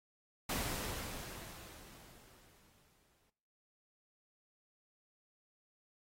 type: noise with exponential decay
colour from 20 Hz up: pink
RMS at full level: -37 dBFS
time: 0.49-3.3 s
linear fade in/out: 5 ms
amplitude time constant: 610 ms
effects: noise-tail reverb RT60 0.8 s tail -19 dB re dry + AAC 48 kbps